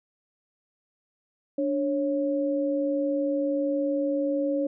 sine tone pair together, 291.4 / 550 Hz, D4 / C#5, -13 / -14 cents, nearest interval major seventh, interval 1099 cents, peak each -26 dBFS, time 1.58-4.67 s, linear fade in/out 5 ms, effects none

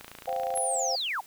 click train, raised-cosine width 0.3 ms, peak -26 dBFS, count 17, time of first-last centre 0.01-0.575 s, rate 28.3 Hz
sine chord, C suspended fourth, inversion none, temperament equal, 523.3 / 698.5 / 784 Hz, C5 / F5 / G5, 0 / 0 / 0 cents, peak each -32 dBFS, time 0.27-0.96 s, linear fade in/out 10 ms
sine linear sweep, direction down, 11175 to 669 Hz, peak -28 dBFS, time 0.55-1.21 s, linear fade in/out 10 ms
effects white hiss -53 dBFS RMS until 1.26 s

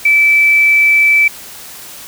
sine tone, 2316 Hz, D7, 25 cents flat, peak -6 dBFS, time 0.05-1.28 s, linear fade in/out 5 ms, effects white hiss -32 dBFS RMS until 2.07 s

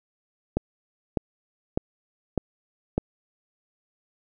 click train, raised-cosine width 2 ms, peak -9 dBFS, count 5, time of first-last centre 0.57-2.98 s, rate 1.66 Hz, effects none

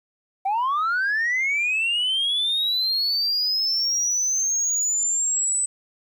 sine linear sweep, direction up, 750 to 8050 Hz, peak -18 dBFS, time 0.45-5.66 s, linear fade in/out 10 ms, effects tanh soft clip ceiling -18 dBFS + 10-bit

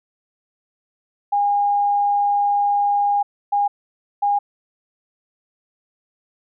sine tone bursts at uneven times, 814 Hz, G#5, 35 cents flat, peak -15 dBFS, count 3, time 1.32-3.23 / 3.52-3.68 / 4.22-4.39 s, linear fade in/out 10 ms, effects none

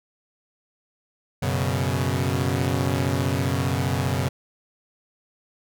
sawtooth chord, F# suspended fourth, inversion none, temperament equal, 92.5 / 123.47 / 138.59 Hz, F#2 / B2 / C#3, 0 / 0 / 0 cents, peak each -22 dBFS, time 1.42-4.29 s, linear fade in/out 10 ms, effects none

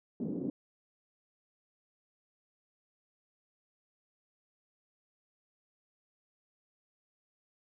pink band-pass noise, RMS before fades -36 dBFS, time 0.2-0.5 s, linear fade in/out 2 ms, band 200 to 360 Hz, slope 24 dB/octave, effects none

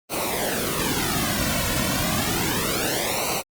pink noise with flanger, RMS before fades -24 dBFS, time 0.09-3.43 s, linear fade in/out 50 ms, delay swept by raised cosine 0.58 to 2.48 ms, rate 0.31 Hz, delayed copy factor -0.95, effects Opus 24 kbps

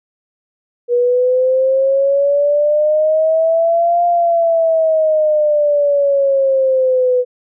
sine exponential two-way sweep, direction up then down, 480.5 to 698.5 to 495.3 Hz, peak -10 dBFS, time 0.88-7.25 s, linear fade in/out 50 ms, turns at 4.05 s, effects none

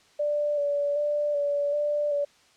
sine tone with vibrato, 582 Hz, D5, 16 cents flat, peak -23 dBFS, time 0.19-2.25 s, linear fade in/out 10 ms, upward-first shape square, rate 1.3 Hz, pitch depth 21 cents each way, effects white hiss -59 dBFS RMS until 2.56 s + low-pass 6000 Hz 12 dB/octave

